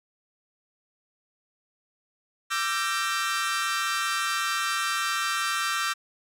sawtooth chord, E half-diminished seventh, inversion third, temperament equal with one note detuned, 1174.7 / 1342.3 / 1568 / 1864.7 Hz, D6 / E6 / G6 / Bb6, 0 / +31 / 0 / 0 cents, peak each -27 / -26 / -27 / -30 dBFS, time 2.5-5.94 s, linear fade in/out 20 ms, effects low-pass 12000 Hz 12 dB/octave

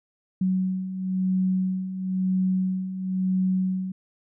sine beating tone pair, 185.9 / 186.89 Hz, F#3 / F#3, +8 / +18 cents, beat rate 0.99 Hz, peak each -29 / -23 dBFS, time 0.41-3.92 s, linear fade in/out 5 ms, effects none

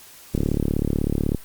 click train, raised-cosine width 3 ms, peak -8 dBFS, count 37, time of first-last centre 0.35-1.347 s, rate 36.1 Hz, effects white hiss -46 dBFS RMS until 1.44 s + Opus 48 kbps

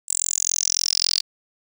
10% pulse tone with high-pass filter sweep, 43.65 Hz, F1, in tune, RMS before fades -22 dBFS, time 0.08-1.21 s, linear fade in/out 10 ms, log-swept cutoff 7900 to 4600 Hz, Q 9.4, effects none

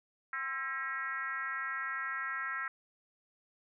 sine tone with frequency modulation, 1617 Hz, G#6, 47 cents flat, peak -34 dBFS, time 0.33-2.68 s, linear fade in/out 2 ms, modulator 283 Hz, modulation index 1.5, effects none

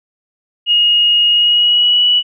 sine tone with pitch glide, 2870 to 2944 Hz, F7 to F#7, +47 to -9 cents, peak -8 dBFS, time 0.66-2.23 s, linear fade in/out 50 ms, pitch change +44 cents, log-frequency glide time 1.3-2.05 s, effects none

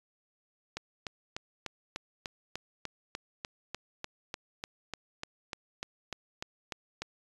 click train, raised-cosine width 0.2 ms, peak -19 dBFS, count 22, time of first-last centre 0.77-7.02 s, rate 3.36 Hz, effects resampled to 24000 Hz

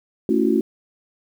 sine chord, F# minor seventh, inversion first, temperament just, 222 / 277.5 / 333 / 370 Hz, A3 / C#4 / E4 / F#4, +16 / +2 / +18 / 0 cents, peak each -21 dBFS, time 0.29-0.61 s, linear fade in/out 2 ms, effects 8-bit

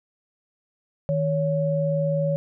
sine tone pair together, 157.3 / 560.6 Hz, D#3 / C#5, +19 / +19 cents, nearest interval octave + minor seventh, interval 2200 cents, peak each -23 dBFS, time 1.09-2.36 s, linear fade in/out 0 ms, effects none

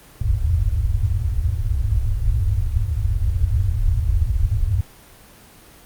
white low-pass noise, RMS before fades -19 dBFS, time 0.21-4.81 s, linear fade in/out 5 ms, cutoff 110 Hz, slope 96 dB/octave, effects pink hiss -46 dBFS RMS until 5.85 s + Opus 24 kbps

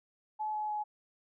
sine tone with pitch steps, 857 / 850.1 / 843.3 Hz, A5 / G#5 / G#5, -46 / +40 / +26 cents, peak -32 dBFS, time 0.39-0.84 s, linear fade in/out 20 ms, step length 150 ms, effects none

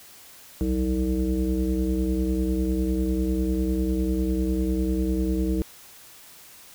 sine tone with frequency modulation, 190 Hz, F#3, 46 cents sharp, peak -21 dBFS, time 0.61-5.62 s, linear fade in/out 0 ms, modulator 130 Hz, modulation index 1.6, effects white hiss -48 dBFS RMS until 6.74 s

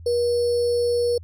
sine tone with sample-and-hold, 480 Hz, B4, 49 cents flat, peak -18 dBFS, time 0.06-1.18 s, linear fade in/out 5 ms, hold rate 4900 Hz, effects added 84 Hz sine -38 dBFS peak until 1.23 s + low-pass 11000 Hz 12 dB/octave

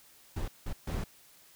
brown noise bursts at uneven times, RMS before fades -34 dBFS, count 3, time 0.36-0.48 / 0.66-0.73 / 0.87-1.04 s, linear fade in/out 5 ms, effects white hiss -59 dBFS RMS until 1.55 s

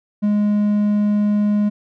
triangle tone, 207.7 Hz, G#3, in tune, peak -12 dBFS, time 0.22-1.7 s, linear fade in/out 20 ms, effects none

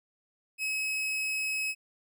40% pulse tone, 2561 Hz, D#7, 49 cents sharp, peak -28 dBFS, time 0.58-1.75 s, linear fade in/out 50 ms, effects none

